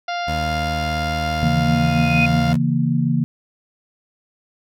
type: harmonic tone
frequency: 698.5 Hz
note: F5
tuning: in tune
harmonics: 1 / 2 / 3 / 4 / 5 / 6 / 7 / 8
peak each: -23 / -29 / -33 / -35 / -37 / -39 / -40 / -41 dBFS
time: 0.08-2.53 s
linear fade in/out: 5 ms
type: tone with pitch glide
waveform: 20% pulse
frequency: 77.5 to 79.68 Hz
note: D#2 to D#2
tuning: -6 to +42 cents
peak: -18 dBFS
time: 0.27-2.57 s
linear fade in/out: 20 ms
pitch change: +48 cents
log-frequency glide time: 0.95-2.31 s
type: chord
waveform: sine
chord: A# diminished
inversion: first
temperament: equal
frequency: 138.59 / 164.81 / 233.1 Hz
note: C#3 / E3 / A#3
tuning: 0 / 0 / 0 cents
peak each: -20 dBFS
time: 1.43-3.24 s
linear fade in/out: 0 ms
type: tone with exponential growth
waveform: sine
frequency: 2489 Hz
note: D#7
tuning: in tune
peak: -14 dBFS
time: 1.57-2.26 s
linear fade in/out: 5 ms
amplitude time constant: 150 ms
effects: none